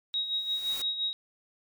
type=noise with exponential growth; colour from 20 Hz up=white; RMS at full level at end=-38 dBFS; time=0.13-0.82 s; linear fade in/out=5 ms; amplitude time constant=150 ms
type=tone with tremolo; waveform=sine; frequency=3797 Hz; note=A#7; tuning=31 cents sharp; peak=-26 dBFS; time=0.14-1.13 s; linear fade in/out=0 ms; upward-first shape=sine; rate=5.8 Hz; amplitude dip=60%
effects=none